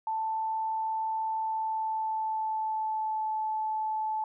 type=tone with pitch glide; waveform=sine; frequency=883 to 869.3 Hz; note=A5 to A5; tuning=+6 to -21 cents; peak=-28 dBFS; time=0.07-4.24 s; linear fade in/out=2 ms; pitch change=-27 cents; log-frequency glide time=1.37-3.26 s; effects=none